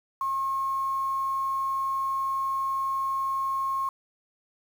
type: tone with quantisation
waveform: sine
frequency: 1078 Hz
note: C#6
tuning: 49 cents flat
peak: -25 dBFS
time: 0.21-3.89 s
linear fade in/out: 2 ms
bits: 8
effects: none